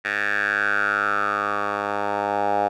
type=tone with band-pass filter sweep; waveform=10% pulse; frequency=102.3 Hz; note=G#2; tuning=26 cents flat; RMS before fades=-23 dBFS; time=0.04-2.69 s; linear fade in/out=20 ms; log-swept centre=1900 to 790 Hz; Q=6; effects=none